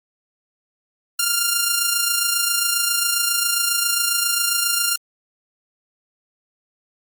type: tone with amplitude modulation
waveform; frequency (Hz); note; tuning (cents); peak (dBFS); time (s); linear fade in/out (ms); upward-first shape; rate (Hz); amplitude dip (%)
5% pulse; 1396.9; F6; 0; -4; 1.19-4.96; 5; sine; 27.4; 45
effects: Opus 32 kbps